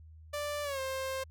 sawtooth tone with pitch glide, 587.3 to 529.3 Hz, D5 to C5, 0 to +20 cents, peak -30 dBFS, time 0.33-1.24 s, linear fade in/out 10 ms, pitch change -180 cents, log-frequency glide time 0.63-0.8 s, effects added 79 Hz sine -50 dBFS peak until 1.3 s

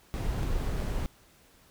brown noise with dropouts, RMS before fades -30 dBFS, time 0.14-1.06 s, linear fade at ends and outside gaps 0 ms, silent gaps 0.427-0.431 / 0.803-0.807 s, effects pink hiss -60 dBFS RMS until 1.7 s

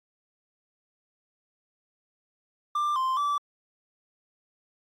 triangle tone with pitch steps, 1186 / 1044 / 1160 Hz, D6 / C6 / D6, +17 / -4 / -22 cents, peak -22 dBFS, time 2.75-3.38 s, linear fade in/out 5 ms, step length 210 ms, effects AAC 64 kbps

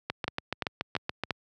two click trains, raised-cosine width 0.3 ms, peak -13 / -12 dBFS, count 9 / 4, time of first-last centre 0.1-1.236 / 0.28-1.307 s, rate 7.04 / 2.92 Hz, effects high-pass 80 Hz 12 dB/octave

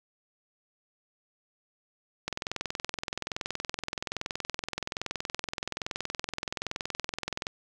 click train, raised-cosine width 0.2 ms, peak -14 dBFS, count 111, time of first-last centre 2.28-7.469 s, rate 21.2 Hz, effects none

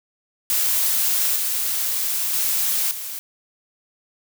blue noise with level steps, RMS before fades -20 / -23 / -21 / -31 dBFS, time 0.5-3.19 s, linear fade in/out 0 ms, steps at 1.36 / 2.33 / 2.91 s, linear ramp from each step 2 ms, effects none

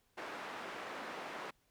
white band-pass noise, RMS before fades -45 dBFS, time 0.17-1.51 s, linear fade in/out 10 ms, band 280 to 1500 Hz, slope 12 dB/octave, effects pink hiss -75 dBFS RMS until 1.7 s

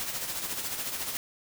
white noise with tremolo, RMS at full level -32 dBFS, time 0-1.17 s, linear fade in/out 0 ms, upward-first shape sine, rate 14 Hz, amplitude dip 50%, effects none

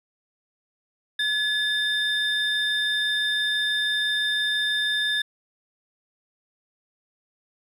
triangle tone pair together, 1705 / 3613 Hz, G#6 / A7, +45 / +45 cents, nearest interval octave + minor second, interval 1300 cents, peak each -23 dBFS, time 1.19-5.22 s, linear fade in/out 5 ms, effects none

